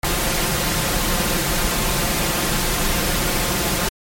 pink noise with comb filter, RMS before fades -20 dBFS, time 0.03-3.89 s, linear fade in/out 5 ms, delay 5.7 ms, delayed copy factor +0.5, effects MP3 64 kbps

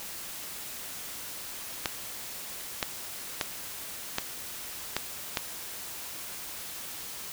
clicks, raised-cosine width 0.2 ms, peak -9 dBFS, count 6, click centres 1.858 / 2.828 / 3.412 / 4.184 / 4.966 / 5.372 s, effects white hiss -40 dBFS RMS until 7.32 s

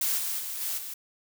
blue noise with level steps, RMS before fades -27 / -31 / -35 / -31 / -38 dBFS, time 0.01-0.94 s, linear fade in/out 5 ms, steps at 0.17 / 0.38 / 0.6 / 0.77 s, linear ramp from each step 20 ms, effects none

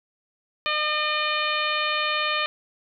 harmonic tone, 606 Hz, D#5, 46 cents flat, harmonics 1 / 2 / 3 / 4 / 5 / 6 / 7, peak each -32 / -27 / -30 / -28 / -30 / -33 / -35 dBFS, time 0.66-2.46 s, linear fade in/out 0 ms, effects none

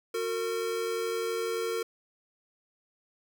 square tone pair together, 364.7 / 456.4 Hz, F#4 / A#4, -25 / -37 cents, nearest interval major third, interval 388 cents, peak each -36 / -31 dBFS, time 0.14-1.83 s, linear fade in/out 5 ms, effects none

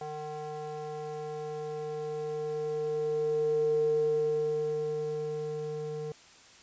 square tone with band-pass filter sweep, 151.6 Hz, D#3, 45 cents flat, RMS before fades -32 dBFS, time 0.01-6.12 s, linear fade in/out 2 ms, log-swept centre 640 to 370 Hz, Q 8.9, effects white hiss -55 dBFS RMS until 6.62 s + resampled to 16000 Hz

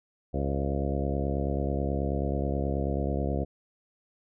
harmonic tone with a mistuned harmonic, 69.3 Hz, C#2, in tune, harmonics 1 / 2 / 3 / 4 / 5 / 6 / 7 / 8 / 9 / 10, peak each -30 / -33 / -35 / -36 / -37 / -38 / -38 / -39 / -40 / -40 dBFS, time 0.33-3.45 s, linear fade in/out 20 ms, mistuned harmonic 8, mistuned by -30 cents, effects none

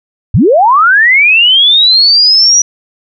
sine linear sweep, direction up, 68.8 to 5860 Hz, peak -3 dBFS, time 0.34-2.62 s, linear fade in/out 5 ms, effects none

